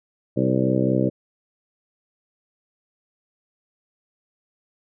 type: harmonic tone with a mistuned harmonic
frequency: 64.5 Hz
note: C2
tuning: 24 cents flat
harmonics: 2 / 3 / 4 / 5 / 6 / 7 / 8 / 9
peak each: -24 / -24 / -25 / -24 / -28 / -29 / -28 / -29 dBFS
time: 0.36-1.1 s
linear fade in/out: 20 ms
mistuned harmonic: 8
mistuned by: +16 cents
effects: none